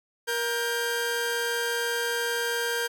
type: tone pair together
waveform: sawtooth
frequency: 471.6 / 1586.3 Hz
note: A#4 / G6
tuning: +20 / +20 cents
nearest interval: octave + major sixth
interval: 2100 cents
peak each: -25 dBFS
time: 0.27-2.88 s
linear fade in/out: 20 ms
effects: none